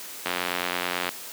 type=click train; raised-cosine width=0.3 ms; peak=-9 dBFS; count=75; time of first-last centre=0.26-1.091 s; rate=89.1 Hz; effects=white hiss -39 dBFS RMS until 1.32 s + high-pass 200 Hz 12 dB/octave